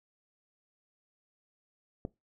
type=click; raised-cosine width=2 ms; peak=-22 dBFS; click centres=2.051 s; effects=noise-tail reverb RT60 0.2 s tail -21 dB re dry